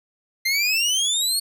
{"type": "exponential sweep", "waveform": "25% pulse", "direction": "up", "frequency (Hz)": [2068, 4408], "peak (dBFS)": -15, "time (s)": [0.45, 1.4], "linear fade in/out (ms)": 10, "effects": []}